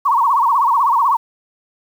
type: tone with vibrato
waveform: sine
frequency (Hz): 1021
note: C6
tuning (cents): -43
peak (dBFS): -11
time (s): 0.05-1.17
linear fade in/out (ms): 10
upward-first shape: sine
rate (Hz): 16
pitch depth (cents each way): 200
effects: 7-bit